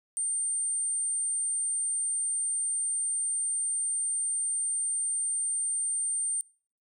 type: tone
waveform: sine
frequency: 8870 Hz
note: C#9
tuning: in tune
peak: -27 dBFS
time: 0.17-6.41 s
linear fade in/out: 0 ms
effects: noise-tail reverb RT60 0.5 s tail -26 dB re dry